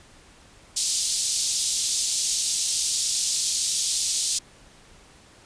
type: band-pass noise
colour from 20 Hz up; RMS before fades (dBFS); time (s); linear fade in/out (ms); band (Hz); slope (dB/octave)
white; -25; 0.76-4.39; 10; 3900 to 9000; 24
effects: pink hiss -52 dBFS RMS until 5.45 s + resampled to 22050 Hz